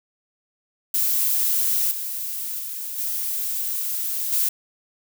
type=noise with level steps; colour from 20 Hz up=violet; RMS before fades=-21 / -29 / -31 / -26 / -21 dBFS; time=0.94-4.49 s; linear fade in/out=5 ms; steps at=1.91 / 2.59 / 2.98 / 4.32 s; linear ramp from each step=5 ms; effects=none